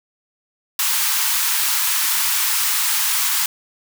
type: high-pass noise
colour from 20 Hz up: white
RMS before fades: -19 dBFS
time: 0.79-3.46 s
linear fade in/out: 2 ms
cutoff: 850 Hz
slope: 96 dB/octave
effects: none